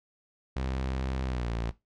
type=tone with pitch glide; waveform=sawtooth; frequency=65.41 to 57.27 Hz; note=C2 to A#1; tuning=0 to -30 cents; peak=-26 dBFS; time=0.56-1.71 s; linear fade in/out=5 ms; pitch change=-230 cents; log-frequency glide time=1.25-1.52 s; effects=noise-tail reverb RT60 0.2 s tail -17 dB re dry + low-pass 5000 Hz 12 dB/octave